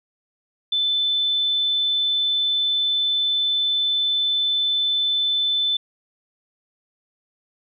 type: tone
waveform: sine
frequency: 3520 Hz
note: A7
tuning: in tune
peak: -18 dBFS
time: 0.72-5.77 s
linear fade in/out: 5 ms
effects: none